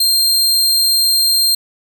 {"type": "tone", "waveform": "sawtooth", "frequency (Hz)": 4186, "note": "C8", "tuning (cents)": 0, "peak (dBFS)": -8, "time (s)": [0, 1.55], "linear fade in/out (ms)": 5, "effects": []}